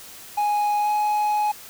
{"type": "tone with pitch glide", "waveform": "triangle", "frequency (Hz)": [830.6, 839.8], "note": ["G#5", "G#5"], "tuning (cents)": [0, 19], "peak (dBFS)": -17, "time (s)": [0.37, 1.52], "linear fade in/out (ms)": 10, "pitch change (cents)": 19, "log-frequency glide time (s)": [0.81, 0.89], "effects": ["white hiss -42 dBFS RMS until 1.69 s"]}